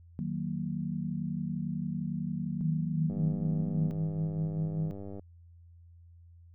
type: chord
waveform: sine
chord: D# minor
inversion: none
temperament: just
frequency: 155.56 / 186.68 / 233.3 Hz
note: D#3 / F#3 / A#3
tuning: 0 / +16 / +2 cents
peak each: -35 / -35 / -37 dBFS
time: 0.19-3.91 s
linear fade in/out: 0 ms
type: tone with tremolo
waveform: sine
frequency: 159.3 Hz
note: D#3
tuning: 41 cents sharp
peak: -27 dBFS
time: 2.61-4.91 s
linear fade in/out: 0 ms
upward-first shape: sine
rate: 5.1 Hz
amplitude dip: 55%
type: click train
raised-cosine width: 2 ms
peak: -30 dBFS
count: 209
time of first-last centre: 3.1-5.195 s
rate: 99.3 Hz
effects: added 85 Hz sine -52 dBFS peak until 6.54 s